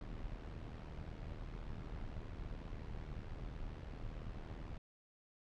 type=noise with amplitude modulation; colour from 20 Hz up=brown; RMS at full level=-43 dBFS; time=0.01-4.78 s; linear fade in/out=2 ms; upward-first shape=sine; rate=78 Hz; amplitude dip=70%; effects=low-pass 4000 Hz 12 dB/octave